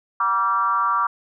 sine tone with frequency modulation, 1163 Hz, D6, 17 cents flat, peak -17 dBFS, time 0.2-1.07 s, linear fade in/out 5 ms, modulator 207 Hz, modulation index 0.94, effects none

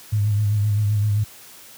sine tone with vibrato, 104.4 Hz, G#2, 10 cents sharp, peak -16 dBFS, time 0.12-1.24 s, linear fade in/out 10 ms, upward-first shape sine, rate 7.7 Hz, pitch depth 47 cents each way, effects white hiss -44 dBFS RMS until 1.77 s + high-pass 60 Hz 12 dB/octave

